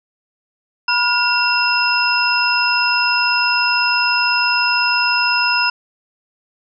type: tone cluster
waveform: sine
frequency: 978 / 1426 / 2728 / 5120 Hz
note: B5 / F6 / F7 / D#8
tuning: -17 / +36 / -41 / +49 cents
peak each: -19 dBFS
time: 0.88-5.7 s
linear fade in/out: 5 ms
effects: none